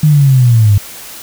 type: linear sweep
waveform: sine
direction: down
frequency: 155.56 to 98 Hz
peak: -4 dBFS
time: 0.03-0.78 s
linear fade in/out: 5 ms
effects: white hiss -30 dBFS RMS until 1.22 s